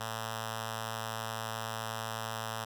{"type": "tone with notch filter", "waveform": "5% pulse", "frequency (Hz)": 111.5, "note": "A2", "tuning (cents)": 23, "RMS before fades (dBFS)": -38, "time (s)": [0, 2.65], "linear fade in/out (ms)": 10, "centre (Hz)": 320, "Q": 0.61, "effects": []}